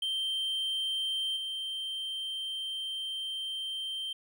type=tone with level steps; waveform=triangle; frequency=3136 Hz; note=G7; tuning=in tune; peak=-28 / -32 dBFS; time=0.02-4.13 s; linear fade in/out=5 ms; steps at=1.36 s; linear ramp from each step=10 ms; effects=none